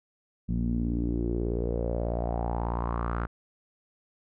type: tone with low-pass filter sweep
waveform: sawtooth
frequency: 58.27 Hz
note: A#1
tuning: in tune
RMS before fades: -29 dBFS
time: 0.48-3.27 s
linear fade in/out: 20 ms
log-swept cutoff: 200 to 1400 Hz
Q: 4.7
effects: none